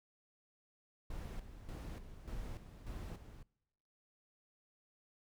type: noise with tremolo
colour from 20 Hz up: brown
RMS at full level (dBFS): -44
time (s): 1.1-3.43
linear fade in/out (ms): 5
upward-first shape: square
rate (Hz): 1.7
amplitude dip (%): 65
effects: noise-tail reverb RT60 1.0 s tail -25 dB re dry